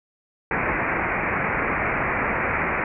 white low-pass noise, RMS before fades -24 dBFS, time 0.51-2.84 s, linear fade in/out 2 ms, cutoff 2400 Hz, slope 96 dB/octave, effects none

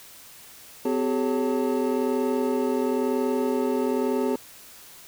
triangle tone cluster, 254.2 / 384.4 / 425.4 / 553 / 893 Hz, C4 / G4 / G#4 / C#5 / A5, -50 / -34 / +42 / -4 / +25 cents, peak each -24 / -26 / -25 / -31 / -32 dBFS, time 0.85-4.36 s, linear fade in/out 5 ms, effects white hiss -47 dBFS RMS until 5.07 s

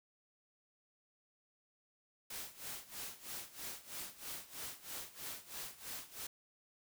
white noise with tremolo, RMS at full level -44 dBFS, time 2.3-6.27 s, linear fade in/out 5 ms, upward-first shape sine, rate 3.1 Hz, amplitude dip 85%, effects none

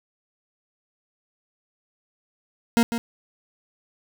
40% pulse tone with echo, 233.1 Hz, A#3, in tune, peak -14 dBFS, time 2.77-2.83 s, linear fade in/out 0 ms, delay 150 ms, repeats 1, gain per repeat -9 dB, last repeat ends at 2.98 s, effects none

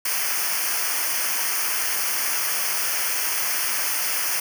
white noise with comb filter, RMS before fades -24 dBFS, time 0.05-4.4 s, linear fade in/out 5 ms, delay 0.26 ms, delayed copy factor -0.9, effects none

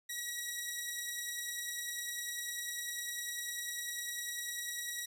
10% pulse beating tone pair, 1917 / 1927 Hz, A#6 / B6, +48 / -43 cents, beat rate 10 Hz, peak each -30 / -35 dBFS, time 0.09-5.06 s, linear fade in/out 10 ms, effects none

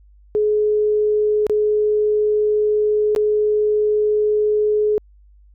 sine tone with dropouts, 422.9 Hz, G#4, 31 cents sharp, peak -14 dBFS, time 0.35-4.98 s, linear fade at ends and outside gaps 0 ms, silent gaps 1.467-1.497 / 3.15-3.162 s, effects added 50 Hz sine -46 dBFS peak until 5.54 s

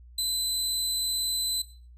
25% pulse tone, 4029 Hz, B7, 34 cents sharp, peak -21 dBFS, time 0.18-1.62 s, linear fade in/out 5 ms, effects noise-tail reverb RT60 0.4 s tail -17 dB re dry + added 60 Hz sine -47 dBFS peak until 1.97 s

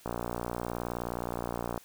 click train, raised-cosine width 1 ms, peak -19 dBFS, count 103, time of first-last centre 0.06-1.777 s, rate 59.4 Hz, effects white hiss -57 dBFS RMS until 1.84 s

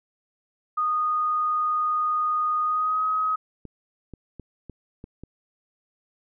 sine tone with pitch glide, 1235 to 1266.8 Hz, D#6 to D#6, -13 to +31 cents, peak -21 dBFS, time 0.77-3.36 s, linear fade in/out 10 ms, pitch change +44 cents, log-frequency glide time 2.64-3.04 s
clicks, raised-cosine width 3 ms, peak -26 dBFS, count 6, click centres 3.653 / 4.137 / 4.397 / 4.697 / 5.041 / 5.236 s
effects none

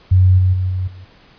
sine tone with level steps, 92.5 Hz, F#2, in tune, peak -7 / -10 / -15 / -17 / -33 dBFS, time 0.11-1.05 s, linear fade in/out 10 ms, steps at 0.38 / 0.53 / 0.69 / 0.87 s, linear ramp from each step 10 ms, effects pink hiss -48 dBFS RMS until 1.38 s + resampled to 11025 Hz

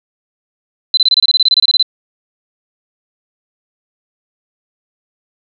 sine tone bursts, 4037 Hz, B7, 37 cents sharp, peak -6 dBFS, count 16, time 0.94-1.827 s, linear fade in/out 2 ms, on 32 ms, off 25 ms, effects none

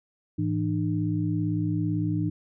sine tone cluster, 106.6 / 164.5 / 302.1 Hz, G#2 / E3 / D4, +46 / -3 / +49 cents, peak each -28 dBFS, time 0.38-2.3 s, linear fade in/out 10 ms, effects none

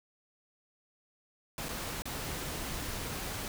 pink noise with dropouts, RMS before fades -38 dBFS, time 1.58-3.48 s, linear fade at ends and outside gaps 1 ms, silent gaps 1.686-1.69 / 2.021-2.055 s, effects none

